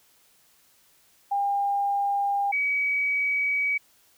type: tone pair in turn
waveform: sine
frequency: 803 / 2271 Hz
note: G5 / C#7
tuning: +41 / +41 cents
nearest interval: octave + tritone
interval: 1800 cents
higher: second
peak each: -22 dBFS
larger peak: neither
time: 1.31-2.52 / 2.52-3.78 s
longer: second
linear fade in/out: 10 ms
effects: white hiss -61 dBFS RMS until 4.17 s